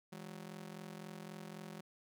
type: ring-modulated tone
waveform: sawtooth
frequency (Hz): 185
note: F#3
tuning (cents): 0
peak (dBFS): -40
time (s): 0.12-1.81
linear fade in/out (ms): 5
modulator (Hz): 21.9
effects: none